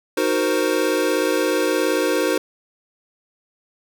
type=chord; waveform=square; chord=C half-diminished seventh; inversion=first; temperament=equal; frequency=311.1 / 370 / 466.2 / 523.3 Hz; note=Eb4 / Gb4 / Bb4 / C5; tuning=0 / 0 / 0 / 0 cents; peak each=-24 dBFS; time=0.17-2.38 s; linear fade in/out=5 ms; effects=none